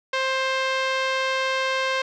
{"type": "tone with low-pass filter", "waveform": "5% pulse", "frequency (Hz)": 527, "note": "C5", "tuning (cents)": 12, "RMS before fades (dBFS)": -24, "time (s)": [0.13, 2.02], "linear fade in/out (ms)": 5, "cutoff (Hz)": 2700, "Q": 0.55, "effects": []}